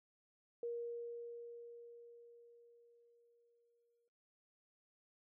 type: tone with exponential decay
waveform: sine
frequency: 471.8 Hz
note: A#4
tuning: 21 cents sharp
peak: -38 dBFS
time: 0.63-4.08 s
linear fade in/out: 2 ms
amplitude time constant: 750 ms
effects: noise-tail reverb RT60 0.3 s tail -18 dB re dry